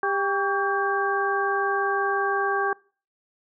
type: harmonic tone with a mistuned harmonic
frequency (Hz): 397.2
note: G4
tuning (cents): +23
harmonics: 1 / 2 / 3 / 4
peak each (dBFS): -27 / -27 / -27 / -27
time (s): 0.03-2.73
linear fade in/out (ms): 2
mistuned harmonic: 3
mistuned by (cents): -81
effects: noise-tail reverb RT60 0.4 s tail -24 dB re dry